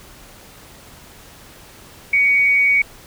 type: tone with amplitude modulation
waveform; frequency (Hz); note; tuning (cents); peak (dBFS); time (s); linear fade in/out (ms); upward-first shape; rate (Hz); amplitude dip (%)
sine; 2245; C#7; +21; -10; 2.13-2.82; 5; sine; 209; 35
effects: pink hiss -43 dBFS RMS until 3.06 s